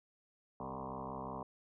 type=tone with frequency modulation; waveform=sine; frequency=596 Hz; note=D5; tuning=25 cents sharp; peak=-40 dBFS; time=0.6-1.43 s; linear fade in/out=2 ms; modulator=65.6 Hz; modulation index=7.4; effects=none